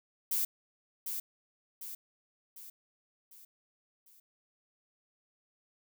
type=noise with echo; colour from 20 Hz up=violet; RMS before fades=-31 dBFS; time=0.31-0.45 s; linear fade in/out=5 ms; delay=750 ms; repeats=5; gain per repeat=-6 dB; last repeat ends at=4.2 s; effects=none